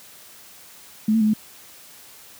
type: tone with pitch steps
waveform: sine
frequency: 216 / 224.2 / 213.9 / 215.2 Hz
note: A3 / A3 / A3 / A3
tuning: -32 / +33 / -49 / -38 cents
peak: -15 dBFS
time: 1.08-1.336 s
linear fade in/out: 5 ms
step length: 64 ms
effects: white hiss -46 dBFS RMS until 2.39 s + high-pass 60 Hz 12 dB/octave